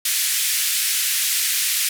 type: band-pass noise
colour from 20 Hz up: white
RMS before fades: -21 dBFS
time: 0.05-1.89 s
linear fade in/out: 5 ms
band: 1800 to 14000 Hz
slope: 24 dB/octave
effects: none